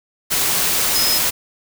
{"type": "tone in noise", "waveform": "sine", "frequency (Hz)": 5110, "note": "D#8", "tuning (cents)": 45, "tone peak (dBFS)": -18, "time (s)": [0.94, 1.19], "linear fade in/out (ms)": 20, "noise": "white", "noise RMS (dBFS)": -18, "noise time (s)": [0.3, 1.31], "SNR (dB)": -3, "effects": []}